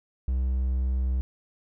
triangle tone, 64.1 Hz, C2, 35 cents flat, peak -21 dBFS, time 0.28-1.21 s, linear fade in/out 0 ms, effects none

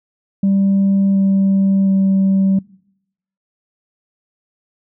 sine tone with pitch steps, 196 / 194.53 / 193.08 Hz, G3 / G3 / G3, 0 / -13 / -26 cents, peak -9 dBFS, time 0.43-2.59 s, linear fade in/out 5 ms, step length 720 ms, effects noise-tail reverb RT60 0.8 s tail -25 dB re dry + tanh soft clip ceiling -9 dBFS

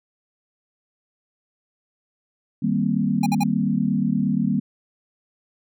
sine chord, C minor seventh, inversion first, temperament equal, 155.56 / 196 / 233.1 / 261.6 Hz, Eb3 / G3 / Bb3 / C4, 0 / 0 / 0 / 0 cents, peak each -26 / -22 / -23 / -27 dBFS, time 2.62-4.6 s, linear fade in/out 10 ms
square tone bursts, 815 Hz, G#5, 33 cents flat, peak -22 dBFS, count 3, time 3.23-3.436 s, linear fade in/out 5 ms, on 32 ms, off 55 ms
effects none

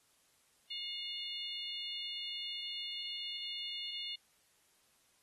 harmonic tone with a mistuned harmonic, 717 Hz, F5, 45 cents sharp, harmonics 3 / 4 / 5 / 6, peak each -51 / -42 / -44 / -46 dBFS, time 0.7-4.16 s, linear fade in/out 10 ms, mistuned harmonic 5, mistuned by -16 cents, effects white hiss -71 dBFS RMS until 5.22 s + AAC 32 kbps

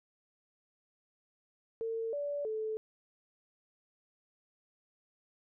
sine tone with pitch steps, 452.6 / 577 / 436.2 Hz, A4 / D5 / A4, +49 / -31 / -15 cents, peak -33 dBFS, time 1.81-2.77 s, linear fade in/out 0 ms, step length 320 ms, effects none

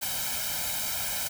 white noise with comb filter, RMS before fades -31 dBFS, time 0.01-1.29 s, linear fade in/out 20 ms, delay 1.3 ms, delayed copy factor +0.9, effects none

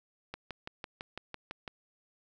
click train, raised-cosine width 0.3 ms, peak -23 dBFS, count 9, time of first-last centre 0.34-1.678 s, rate 5.98 Hz, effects none

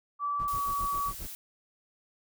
sine tone with pitch glide, 1156 to 1138.1 Hz, D6 to C#6, -28 to +45 cents, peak -28 dBFS, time 0.19-1.13 s, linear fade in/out 50 ms, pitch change -27 cents, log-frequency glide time 0.48-0.55 s
brown noise with tremolo, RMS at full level -40 dBFS, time 0.39-1.27 s, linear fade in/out 5 ms, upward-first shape sine, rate 7.4 Hz, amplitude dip 100%
blue noise, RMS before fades -42 dBFS, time 0.48-1.35 s, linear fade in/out 0 ms
effects none

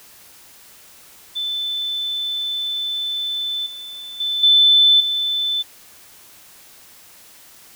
sine tone with level steps, 3520 Hz, A7, in tune, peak -21 / -31 / -19 / -9 / -18 dBFS, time 1.35-5.63 s, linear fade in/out 20 ms, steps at 3.66 / 4.2 / 4.43 / 5 s, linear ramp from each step 5 ms, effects white hiss -46 dBFS RMS until 7.75 s

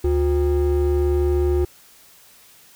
triangle ring-modulated tone, 216.4 Hz, A3, 29 cents flat, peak -11 dBFS, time 0.04-1.65 s, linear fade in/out 5 ms, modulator 143 Hz, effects white hiss -50 dBFS RMS until 2.75 s

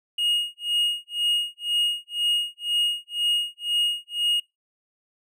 triangle tone with tremolo, 2868 Hz, F7, 45 cents sharp, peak -17 dBFS, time 0.18-4.4 s, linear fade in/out 5 ms, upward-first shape sine, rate 2 Hz, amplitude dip 100%, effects noise-tail reverb RT60 0.2 s tail -22 dB re dry

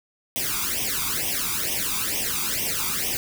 white noise with flanger, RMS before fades -26 dBFS, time 0.36-3.17 s, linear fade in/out 0 ms, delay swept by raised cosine 0.34 to 0.86 ms, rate 2.2 Hz, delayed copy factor +0.95, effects none

